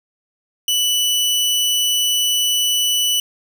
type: tone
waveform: sawtooth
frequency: 2970 Hz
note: F#7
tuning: 6 cents sharp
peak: -12 dBFS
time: 0.68-3.2 s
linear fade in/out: 2 ms
effects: none